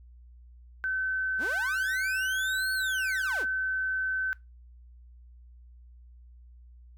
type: tone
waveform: sine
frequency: 1529 Hz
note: G6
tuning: 44 cents flat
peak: -27 dBFS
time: 0.84-4.33 s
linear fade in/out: 0 ms
type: linear two-way sweep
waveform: sawtooth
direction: up then down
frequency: 150.1 to 4435 to 150.1 Hz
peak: -32 dBFS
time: 1.38-3.46 s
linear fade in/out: 50 ms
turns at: 2.73 s
effects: noise-tail reverb RT60 0.2 s tail -21 dB re dry + added 60 Hz sine -49 dBFS peak until 6.97 s